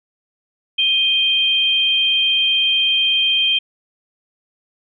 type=tone pair together; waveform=sine; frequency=2489 / 3164 Hz; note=D#7 / G7; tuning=0 / +15 cents; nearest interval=major third; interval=415 cents; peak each=-21 / -14 dBFS; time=0.78-3.59 s; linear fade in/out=10 ms; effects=none